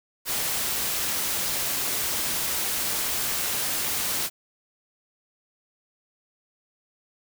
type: noise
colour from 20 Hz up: white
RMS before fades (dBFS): -27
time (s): 0.25-4.3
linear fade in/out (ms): 50
effects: none